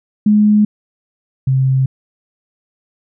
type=tone pair in turn; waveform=sine; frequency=210.1 / 132.35 Hz; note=G#3 / C3; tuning=+20 / +20 cents; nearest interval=minor sixth; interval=800 cents; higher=first; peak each=-7 / -10 dBFS; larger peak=first; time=0.26-0.65 / 1.47-1.86 s; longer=neither; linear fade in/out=5 ms; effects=none